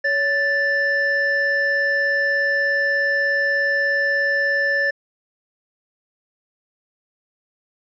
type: tone pair together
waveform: triangle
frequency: 561.1 / 1760 Hz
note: C#5 / A6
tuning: +21 / 0 cents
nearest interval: octave + minor sixth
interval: 1979 cents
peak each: -22 / -16 dBFS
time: 0.04-4.91 s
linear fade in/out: 10 ms
effects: resampled to 16000 Hz